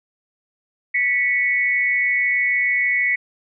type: tone pair together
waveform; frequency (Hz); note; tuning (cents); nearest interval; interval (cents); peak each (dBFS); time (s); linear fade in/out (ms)
sine; 1963.5 / 2217; B6 / C#7; -11 / 0; major second; 211; -19; 0.94-3.16; 10
effects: none